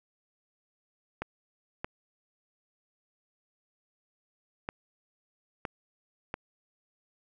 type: clicks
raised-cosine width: 0.5 ms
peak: -18 dBFS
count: 5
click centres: 1.22 / 1.845 / 4.689 / 5.652 / 6.341 s
effects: none